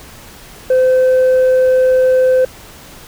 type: tone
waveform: sine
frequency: 514 Hz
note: C5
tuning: 31 cents flat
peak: -5 dBFS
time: 0.7-2.45 s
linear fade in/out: 5 ms
effects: tanh soft clip ceiling -7 dBFS + pink hiss -37 dBFS RMS until 3.07 s